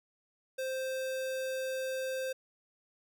square tone, 523.3 Hz, C5, in tune, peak -34 dBFS, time 0.58-2.33 s, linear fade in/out 10 ms, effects none

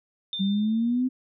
sine tone with exponential decay, 3596 Hz, A7, 37 cents sharp, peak -27 dBFS, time 0.33-1.02 s, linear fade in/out 1 ms, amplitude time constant 150 ms
sine exponential sweep, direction up, 190.8 to 260.1 Hz, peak -21 dBFS, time 0.39-1.09 s, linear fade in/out 20 ms
effects none

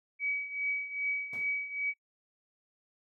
sine tone with tremolo, 2273 Hz, C#7, 43 cents sharp, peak -28 dBFS, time 0.19-1.94 s, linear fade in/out 50 ms, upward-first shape triangle, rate 2.5 Hz, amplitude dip 80%
brown noise with exponential decay, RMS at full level -39 dBFS, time 1.33-1.66 s, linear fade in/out 2 ms, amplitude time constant 70 ms
effects noise-tail reverb RT60 0.1 s tail -22 dB re dry + high-pass 200 Hz 12 dB/octave

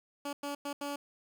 15% pulse tone bursts at uneven times, 285.8 Hz, D4, 47 cents flat, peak -29 dBFS, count 4, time 0.25-0.33 / 0.43-0.55 / 0.65-0.73 / 0.81-0.96 s, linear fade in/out 5 ms, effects none

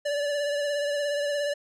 square tone with vibrato, 579 Hz, D5, 25 cents flat, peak -26 dBFS, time 0.05-1.54 s, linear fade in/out 10 ms, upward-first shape triangle, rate 17 Hz, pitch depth 34 cents each way, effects low-pass 8000 Hz 12 dB/octave

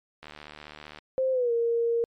click train, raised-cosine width 0.3 ms, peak -26 dBFS, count 58, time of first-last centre 0.23-0.987 s, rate 75.3 Hz
sine tone with pitch glide, 523.3 to 466.2 Hz, C5 to A#4, 0 to 0 cents, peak -22 dBFS, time 1.18-2.04 s, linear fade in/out 0 ms, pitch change -200 cents, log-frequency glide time 1.32-1.52 s
effects MP3 64 kbps

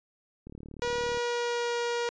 click train, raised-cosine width 3 ms, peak -31 dBFS, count 27, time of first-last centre 0.47-1.173 s, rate 37 Hz
sawtooth tone with pitch glide, 481.6 to 475.5 Hz, B4 to A#4, -44 to +34 cents, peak -24 dBFS, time 0.82-2.09 s, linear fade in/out 0 ms, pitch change -22 cents, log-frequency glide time 1.01-1.78 s
effects resampled to 16000 Hz

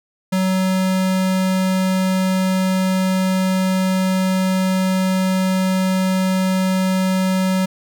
square tone, 187.5 Hz, F#3, 23 cents sharp, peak -16 dBFS, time 0.32-7.66 s, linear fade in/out 10 ms, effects none

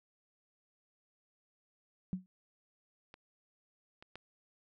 sine tone with exponential decay, 185 Hz, F#3, in tune, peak -29 dBFS, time 2.13-2.26 s, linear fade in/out 0 ms, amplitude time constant 28 ms
clicks, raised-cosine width 0.3 ms, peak -35 / -36 / -30 dBFS, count 3, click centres 3.141 / 4.025 / 4.156 s
effects none

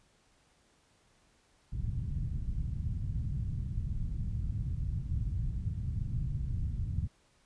white low-pass noise, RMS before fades -34 dBFS, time 1.72-7.08 s, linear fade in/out 10 ms, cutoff 130 Hz, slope 24 dB/octave, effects pink hiss -68 dBFS RMS until 7.45 s + resampled to 22050 Hz

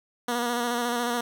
10% pulse tone with vibrato, 239.9 Hz, A#3, 50 cents sharp, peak -17 dBFS, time 0.28-1.21 s, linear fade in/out 5 ms, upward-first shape square, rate 14 Hz, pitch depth 26 cents each way, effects none

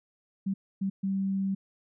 sine tone bursts at uneven times, 194 Hz, G3, 18 cents flat, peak -26 dBFS, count 3, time 0.46-0.54 / 0.81-0.9 / 1.03-1.55 s, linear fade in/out 10 ms, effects none

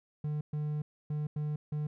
triangle tone bursts at uneven times, 150 Hz, D3, 37 cents sharp, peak -29 dBFS, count 5, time 0.24-0.41 / 0.53-0.82 / 1.1-1.27 / 1.36-1.56 / 1.72-1.87 s, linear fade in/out 5 ms, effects none

